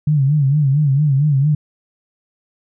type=tone with vibrato; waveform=sine; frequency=143 Hz; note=D3; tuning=46 cents flat; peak=-11 dBFS; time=0.07-1.55 s; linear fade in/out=5 ms; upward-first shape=sine; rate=4.4 Hz; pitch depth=120 cents each way; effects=none